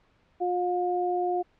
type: tone pair together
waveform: sine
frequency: 357 / 714 Hz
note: F4 / F5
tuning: +38 / +38 cents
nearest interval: octave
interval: 1200 cents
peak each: -27 dBFS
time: 0.4-1.43 s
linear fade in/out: 20 ms
effects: pink hiss -65 dBFS RMS until 1.59 s + low-pass 3000 Hz 12 dB/octave